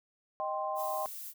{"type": "chord", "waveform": "sine", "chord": "C minor", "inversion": "first", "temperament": "equal", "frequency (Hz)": [622.3, 784, 1046.5], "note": ["Eb5", "G5", "C6"], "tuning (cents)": [0, 0, 0], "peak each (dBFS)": -36, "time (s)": [0.4, 1.06], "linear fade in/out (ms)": 0}
{"type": "noise", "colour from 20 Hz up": "violet", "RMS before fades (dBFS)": -43, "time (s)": [0.75, 1.34], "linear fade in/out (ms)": 50}
{"effects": []}